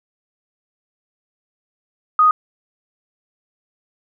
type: tone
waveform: sine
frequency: 1244.5 Hz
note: D#6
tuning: in tune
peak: -9 dBFS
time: 2.19-2.31 s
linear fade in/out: 2 ms
effects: none